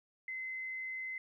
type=tone; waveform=sine; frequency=2053 Hz; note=C7; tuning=33 cents flat; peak=-38 dBFS; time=0.28-1.18 s; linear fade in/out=2 ms; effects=13-bit